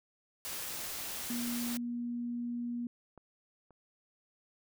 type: noise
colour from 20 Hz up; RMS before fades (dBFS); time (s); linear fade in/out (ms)
white; -40; 0.45-1.77; 0
type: tone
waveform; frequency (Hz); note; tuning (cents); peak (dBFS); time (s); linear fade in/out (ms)
sine; 239.5; A#3; +47; -34; 1.3-2.87; 2
type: clicks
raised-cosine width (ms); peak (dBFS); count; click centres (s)
1; -38 / -46; 2; 3.177 / 3.707
effects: none